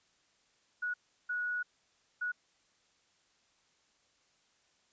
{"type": "tone bursts at uneven times", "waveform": "sine", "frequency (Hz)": 1462, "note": "F#6", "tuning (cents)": -21, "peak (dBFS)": -32, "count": 3, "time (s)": [[0.82, 0.94], [1.29, 1.63], [2.21, 2.32]], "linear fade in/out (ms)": 10, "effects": ["white hiss -71 dBFS RMS until 4.92 s", "resampled to 16000 Hz"]}